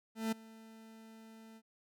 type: tone with ADSR envelope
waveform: 40% pulse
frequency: 222.4 Hz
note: A3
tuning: 19 cents sharp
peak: -30 dBFS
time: 0.15-1.62 s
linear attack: 170 ms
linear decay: 10 ms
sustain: -22 dB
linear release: 55 ms
effects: none